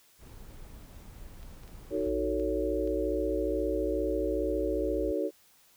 brown noise, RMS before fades -47 dBFS, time 0.18-2.12 s, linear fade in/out 50 ms
clicks, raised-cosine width 0.2 ms, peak -38 dBFS, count 5, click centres 1.43 / 1.635 / 1.678 / 2.398 / 2.875 s
sine chord, D# half-diminished seventh, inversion none, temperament just, 311.1 / 373.4 / 448 / 560 Hz, D#4 / F#4 / A4 / C#5, 0 / +16 / +31 / +18 cents, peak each -33 dBFS, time 1.9-5.31 s, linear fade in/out 50 ms
sine tone, 58.27 Hz, A#1, in tune, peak -36 dBFS, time 2.06-5.12 s, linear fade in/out 10 ms
effects white hiss -62 dBFS RMS until 5.76 s

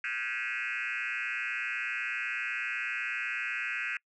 sine tone with frequency modulation, 2052 Hz, C7, 34 cents flat, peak -30 dBFS, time 0.04-3.97 s, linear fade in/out 2 ms, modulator 120 Hz, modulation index 5.1, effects noise-tail reverb RT60 0.1 s tail -26 dB re dry + tanh soft clip ceiling -27 dBFS

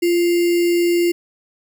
sine tone with sample-and-hold, 345.8 Hz, F4, 17 cents flat, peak -13 dBFS, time 0.02-1.12 s, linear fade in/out 10 ms, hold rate 2450 Hz, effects none

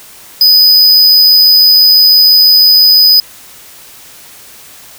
square tone, 4993 Hz, D#8, 5 cents sharp, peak -3 dBFS, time 0.41-3.2 s, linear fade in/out 2 ms, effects white hiss -35 dBFS RMS until 4.98 s

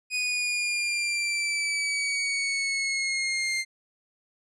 sawtooth exponential sweep, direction down, 2489 to 2100 Hz, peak -22 dBFS, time 0.1-3.65 s, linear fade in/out 50 ms, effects resampled to 22050 Hz

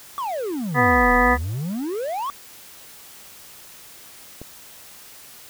triangle exponential two-way sweep, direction down then up, 1174.7 to 35.57 to 1174.7 Hz, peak -22 dBFS, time 0.18-2.3 s, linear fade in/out 0 ms, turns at 1.14 s
harmonic tone, 246.9 Hz, B3, in tune, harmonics 1 / 2 / 3 / 4 / 5 / 7 / 8, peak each -22 / -22 / -22 / -22 / -22 / -22 / -22 dBFS, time 0.74-1.38 s, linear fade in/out 50 ms
click, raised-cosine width 2 ms, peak -22 dBFS, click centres 4.416 s
effects white hiss -44 dBFS RMS until 5.49 s

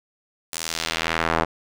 square tone with band-pass filter sweep, 41 Hz, E1, 9 cents flat, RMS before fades -25 dBFS, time 0.52-1.45 s, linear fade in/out 10 ms, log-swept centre 9200 to 920 Hz, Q 0.99, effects none

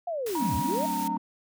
sine linear two-way sweep, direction down then up, 720 to 65.7 to 667 Hz, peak -28 dBFS, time 0.07-0.86 s, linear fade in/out 5 ms, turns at 0.56 s
white noise, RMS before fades -39 dBFS, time 0.26-1.08 s, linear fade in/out 5 ms
sine tone with pitch glide, 953 to 918.4 Hz, A#5 to A#5, +38 to -26 cents, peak -28 dBFS, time 0.35-1.17 s, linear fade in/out 2 ms, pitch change -64 cents, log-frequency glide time 0.65-0.95 s
triangle chord, D dominant seventh, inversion first, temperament equal, 185 / 220 / 261.6 / 293.7 Hz, F#3 / A3 / C4 / D4, 0 / 0 / 0 / 0 cents, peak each -34 dBFS, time 0.4-1.18 s, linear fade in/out 10 ms
effects none

